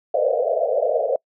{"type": "band-pass noise", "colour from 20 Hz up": "white", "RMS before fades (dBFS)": -20, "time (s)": [0.14, 1.16], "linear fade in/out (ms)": 5, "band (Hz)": [460, 680], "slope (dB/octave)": 96, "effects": ["noise-tail reverb RT60 0.1 s tail -26 dB re dry"]}